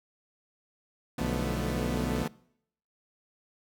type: chord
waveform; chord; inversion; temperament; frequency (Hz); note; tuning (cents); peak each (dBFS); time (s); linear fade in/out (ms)
sawtooth; B half-diminished seventh; first; equal; 146.83 / 174.61 / 220 / 246.9; D3 / F3 / A3 / B3; 0 / 0 / 0 / 0; -33 / -33 / -32 / -32; 1.18-2.28; 5
type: harmonic tone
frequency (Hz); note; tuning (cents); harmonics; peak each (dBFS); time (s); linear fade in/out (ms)
62; B1; +7; 1 / 2 / 3 / 4 / 5 / 6 / 7 / 8 / 9 / 10; -35 / -38 / -40 / -41 / -42 / -43 / -43 / -44 / -45 / -45; 1.2-2.24; 10
effects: noise-tail reverb RT60 0.7 s tail -23 dB re dry